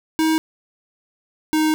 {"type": "tone pair in turn", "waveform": "square", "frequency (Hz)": [317.8, 311.3], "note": ["D#4", "D#4"], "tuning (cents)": [37, 1], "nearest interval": "unison", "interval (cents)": 36, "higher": "first", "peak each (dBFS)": -16, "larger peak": "neither", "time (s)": [[0.19, 0.38], [1.53, 1.74]], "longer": "second", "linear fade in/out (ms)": 0, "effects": []}